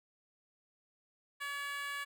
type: tone with high-pass filter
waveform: 10% pulse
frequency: 568 Hz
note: C#5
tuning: 42 cents sharp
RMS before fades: -40 dBFS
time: 1.4-2.05 s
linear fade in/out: 20 ms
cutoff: 1400 Hz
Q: 4.1
effects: none